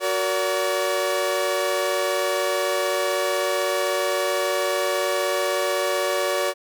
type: chord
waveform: sawtooth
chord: Gb augmented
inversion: none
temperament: equal with one note detuned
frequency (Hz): 370 / 466.2 / 572.9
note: Gb4 / Bb4 / D5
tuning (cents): 0 / 0 / -43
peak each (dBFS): -23 / -25 / -19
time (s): 0-6.54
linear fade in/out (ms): 50
effects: none